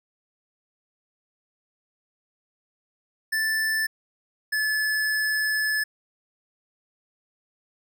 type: tone pair in turn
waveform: square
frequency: 1760 / 1725.8 Hz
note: A6 / A6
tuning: 0 / -34 cents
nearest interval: unison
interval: 34 cents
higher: first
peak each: -23 dBFS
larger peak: neither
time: 3.32-3.87 / 4.52-5.84 s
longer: second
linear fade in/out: 10 ms
effects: none